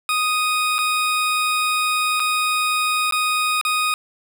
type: tone with dropouts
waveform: 20% pulse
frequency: 1244.5 Hz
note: D#6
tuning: in tune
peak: -13 dBFS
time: 0.09-3.94 s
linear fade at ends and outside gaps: 1 ms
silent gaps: 0.783-0.788 / 2.197-2.201 / 3.11-3.123 / 3.613-3.65 s
effects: none